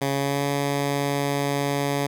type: tone with pitch glide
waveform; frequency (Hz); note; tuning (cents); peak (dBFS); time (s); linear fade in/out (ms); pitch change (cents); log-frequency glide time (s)
10% pulse; 138.59 to 141.58; C#3 to C#3; 0 to +37; -14; 0.01-2.07; 10; +37; 0.12-0.43
effects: none